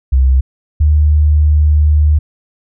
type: tone pair in turn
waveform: sine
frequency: 65.5 / 75.35 Hz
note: C2 / D2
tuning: +2 / +45 cents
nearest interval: major second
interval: 243 cents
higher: second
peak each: -6 dBFS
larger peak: neither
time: 0.12-0.41 / 0.8-2.19 s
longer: second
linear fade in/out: 10 ms
effects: none